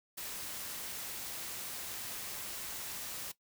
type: noise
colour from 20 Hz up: white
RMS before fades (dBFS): -42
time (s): 0.17-3.32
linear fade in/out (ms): 10
effects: noise-tail reverb RT60 0.1 s tail -17 dB re dry